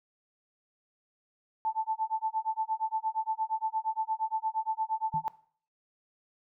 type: tone with tremolo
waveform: sine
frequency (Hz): 880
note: A5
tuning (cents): 0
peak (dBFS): -25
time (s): 1.65-5.28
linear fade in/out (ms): 0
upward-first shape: sine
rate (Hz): 8.6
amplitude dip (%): 100
type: tone with exponential decay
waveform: sine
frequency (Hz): 157.1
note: D#3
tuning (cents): +17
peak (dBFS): -31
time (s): 5.14-5.29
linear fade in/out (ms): 0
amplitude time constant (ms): 31
effects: noise-tail reverb RT60 0.5 s tail -19 dB re dry